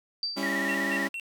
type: tone with exponential decay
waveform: sine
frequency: 4658 Hz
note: D8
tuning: 15 cents flat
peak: -25 dBFS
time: 0.23-0.69 s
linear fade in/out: 1 ms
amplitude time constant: 100 ms
type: chord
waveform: sawtooth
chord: C# diminished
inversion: second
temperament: just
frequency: 199.57 / 277.2 / 332.6 Hz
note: G3 / C#4 / E4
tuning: +31 / 0 / +16 cents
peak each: -30 / -28 / -32 dBFS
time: 0.36-1.09 s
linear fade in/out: 20 ms
type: tone with vibrato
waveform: sine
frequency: 1883 Hz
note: A#6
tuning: 17 cents sharp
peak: -28 dBFS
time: 0.43-1.07 s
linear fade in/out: 0 ms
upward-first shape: square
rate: 16 Hz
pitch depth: 50 cents each way
type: tone bursts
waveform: triangle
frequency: 2720 Hz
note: F7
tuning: 46 cents flat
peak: -31 dBFS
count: 3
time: 0.69-1.198 s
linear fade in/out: 0 ms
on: 56 ms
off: 170 ms
effects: none